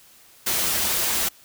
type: noise with comb filter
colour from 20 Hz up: white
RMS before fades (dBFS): -23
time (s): 0.46-1.29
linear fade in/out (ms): 10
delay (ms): 7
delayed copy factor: -0.5
effects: white hiss -52 dBFS RMS until 1.44 s